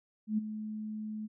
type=tone with ADSR envelope; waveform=sine; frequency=214.9 Hz; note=A3; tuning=41 cents flat; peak=-25 dBFS; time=0.27-1.28 s; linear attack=110 ms; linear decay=16 ms; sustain=-11 dB; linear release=29 ms; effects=none

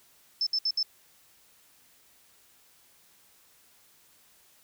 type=tone bursts; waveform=sine; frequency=5274 Hz; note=E8; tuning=in tune; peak=-24 dBFS; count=4; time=0.41-0.829 s; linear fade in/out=2 ms; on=56 ms; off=65 ms; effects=white hiss -61 dBFS RMS until 4.63 s

